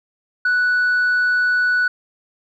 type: tone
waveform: sine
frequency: 1480 Hz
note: F#6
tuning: in tune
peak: -12 dBFS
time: 0.45-1.88 s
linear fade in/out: 5 ms
effects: tanh soft clip ceiling -13 dBFS